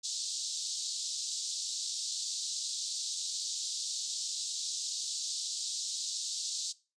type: band-pass noise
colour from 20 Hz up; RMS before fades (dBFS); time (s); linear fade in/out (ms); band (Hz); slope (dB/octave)
pink; -37; 0.03-6.73; 20; 3800 to 8100; 48
effects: noise-tail reverb RT60 0.3 s tail -19 dB re dry + resampled to 22050 Hz